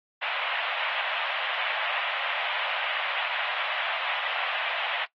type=band-pass noise; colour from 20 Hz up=white; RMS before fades=-30 dBFS; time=0.21-5.06 s; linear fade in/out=20 ms; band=600 to 3200 Hz; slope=48 dB/octave; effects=noise-tail reverb RT60 0.1 s tail -17 dB re dry + AAC 32 kbps